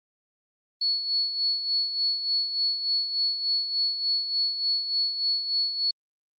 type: tone with tremolo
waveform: sine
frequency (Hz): 4400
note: C#8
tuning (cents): -14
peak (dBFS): -21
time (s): 0.81-5.91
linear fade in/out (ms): 5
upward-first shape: sine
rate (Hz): 3.4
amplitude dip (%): 60
effects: Opus 32 kbps